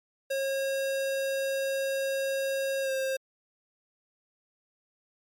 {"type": "tone with pitch glide", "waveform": "square", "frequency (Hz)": [542, 531.8], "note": ["C#5", "C5"], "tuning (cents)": [-39, 28], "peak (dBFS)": -28, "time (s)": [0.3, 3.17], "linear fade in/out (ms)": 10, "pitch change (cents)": -33, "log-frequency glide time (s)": [2.82, 2.91], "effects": ["MP3 64 kbps"]}